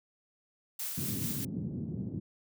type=noise with tremolo; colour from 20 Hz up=blue; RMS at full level=-36 dBFS; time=0.79-1.45 s; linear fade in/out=5 ms; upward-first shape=sine; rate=4.6 Hz; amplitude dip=30%
type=band-pass noise; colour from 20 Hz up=white; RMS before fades=-37 dBFS; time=0.97-2.2 s; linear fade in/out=10 ms; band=100 to 250 Hz; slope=24 dB/octave
effects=none